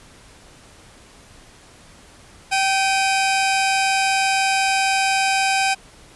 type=tone pair together; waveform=sawtooth; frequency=774.3 / 2489 Hz; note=G5 / D#7; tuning=-22 / 0 cents; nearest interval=octave + minor sixth; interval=2022 cents; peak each=-14 / -19 dBFS; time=2.51-5.75 s; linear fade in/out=20 ms; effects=pink hiss -47 dBFS RMS until 6.15 s + resampled to 24000 Hz